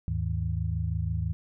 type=tone cluster; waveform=sine; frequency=77.3 / 103.4 / 158.4 Hz; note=D#2 / G#2 / D#3; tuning=-11 / -7 / +31 cents; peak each=-30 / -30 / -33 dBFS; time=0.08-1.33 s; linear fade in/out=0 ms; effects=none